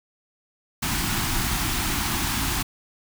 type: band-stop noise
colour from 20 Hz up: pink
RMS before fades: -25 dBFS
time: 0.82-2.63 s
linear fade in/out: 10 ms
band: 350 to 750 Hz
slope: 48 dB/octave
effects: none